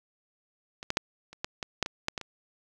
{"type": "clicks", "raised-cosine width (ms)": 0.2, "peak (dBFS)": [-22, -11, -6, -29, -13, -16, -8, -16, -10, -16, -22], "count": 11, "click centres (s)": [0.829, 0.904, 0.971, 1.33, 1.445, 1.628, 1.827, 1.861, 2.084, 2.178, 2.213], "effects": []}